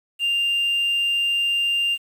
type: tone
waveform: triangle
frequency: 2794 Hz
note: F7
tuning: in tune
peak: -16 dBFS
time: 0.19-1.98 s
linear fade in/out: 50 ms
effects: tanh soft clip ceiling -14 dBFS + 8-bit